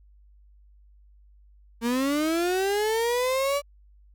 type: linear sweep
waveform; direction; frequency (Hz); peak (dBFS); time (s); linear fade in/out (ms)
35% pulse; up; 227.3 to 578; -21; 1.81-3.62; 50
effects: added 50 Hz sine -52 dBFS peak until 4.14 s